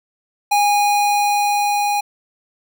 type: tone with level ramp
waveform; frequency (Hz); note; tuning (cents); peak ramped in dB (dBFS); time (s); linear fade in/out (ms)
square; 821; G#5; -20; -13 to -17; 0.51-2.01; 10
effects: none